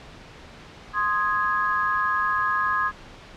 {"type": "chord", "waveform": "sine", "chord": "Ab major", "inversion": "first", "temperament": "equal with one note detuned", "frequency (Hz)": [1049.5, 1244.5, 1661.2], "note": ["C6", "Eb6", "Ab6"], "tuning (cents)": [5, 0, 0], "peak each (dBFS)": -25, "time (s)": [0.93, 2.92], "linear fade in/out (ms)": 50, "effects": ["pink hiss -44 dBFS RMS until 3.36 s", "low-pass 4000 Hz 12 dB/octave"]}